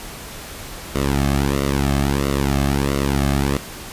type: tone with flanger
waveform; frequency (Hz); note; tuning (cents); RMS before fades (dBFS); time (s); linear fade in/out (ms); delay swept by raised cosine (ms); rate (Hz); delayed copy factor
sawtooth; 69.4; C#2; +3; -19; 0.95-3.57; 0; 1.2 to 2.12; 1.5; -1
effects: pink hiss -34 dBFS RMS until 3.92 s + resampled to 32000 Hz